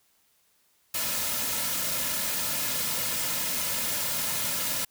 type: noise with comb filter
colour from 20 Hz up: white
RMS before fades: -29 dBFS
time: 0.94-4.85 s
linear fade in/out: 5 ms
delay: 2.6 ms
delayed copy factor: -0.6
effects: white hiss -67 dBFS RMS until 4.9 s